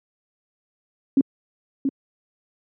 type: tone with echo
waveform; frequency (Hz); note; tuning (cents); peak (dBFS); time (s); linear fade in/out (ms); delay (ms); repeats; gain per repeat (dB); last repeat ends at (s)
sine; 271.4; C#4; -36; -12; 1.17-1.21; 2; 680; 1; -6; 1.89
effects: high-pass 150 Hz 12 dB/octave